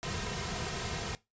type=noise with comb filter; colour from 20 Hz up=pink; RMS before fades=-36 dBFS; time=0.03-1.15 s; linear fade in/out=0 ms; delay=3.5 ms; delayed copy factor=-0.7; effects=noise-tail reverb RT60 0.2 s tail -19 dB re dry + resampled to 16000 Hz